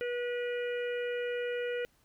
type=harmonic tone; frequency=485.3 Hz; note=B4; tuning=30 cents flat; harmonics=1 / 3 / 4 / 5 / 6; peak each=-32 / -42 / -44 / -46 / -48 dBFS; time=0.01-1.85 s; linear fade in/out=0 ms; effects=pink hiss -69 dBFS RMS until 2.04 s

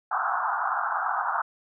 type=band-pass noise; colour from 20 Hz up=white; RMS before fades=-27 dBFS; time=0.11-1.42 s; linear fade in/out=5 ms; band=700 to 1500 Hz; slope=96 dB/octave; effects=none

